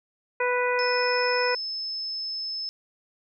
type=harmonic tone; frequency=493.8 Hz; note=B4; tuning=in tune; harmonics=1 / 2 / 3 / 4 / 5; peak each=-25 / -28 / -30 / -31 / -32 dBFS; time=0.4-1.55 s; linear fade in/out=5 ms
type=tone; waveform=sine; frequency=5230 Hz; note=E8; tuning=15 cents flat; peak=-29 dBFS; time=0.79-2.69 s; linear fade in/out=0 ms
effects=none